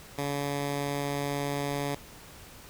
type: tone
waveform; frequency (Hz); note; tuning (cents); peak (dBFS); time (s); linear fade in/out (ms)
10% pulse; 142.3; C#3; +46; -21; 0.18-1.95; 2
effects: pink hiss -49 dBFS RMS until 2.69 s